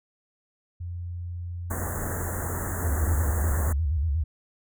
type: tone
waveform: sine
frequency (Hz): 87.31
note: F2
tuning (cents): 0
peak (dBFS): -31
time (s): 0.8-3.38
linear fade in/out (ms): 10
type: band-stop noise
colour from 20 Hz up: pink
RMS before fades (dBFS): -32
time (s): 1.7-3.73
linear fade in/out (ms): 10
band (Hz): 1900 to 6600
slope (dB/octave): 96
type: tone with vibrato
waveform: sine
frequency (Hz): 75.8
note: D#2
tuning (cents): -45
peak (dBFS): -22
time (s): 2.84-4.24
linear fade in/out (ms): 10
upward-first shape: square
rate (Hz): 8.4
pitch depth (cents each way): 150
effects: none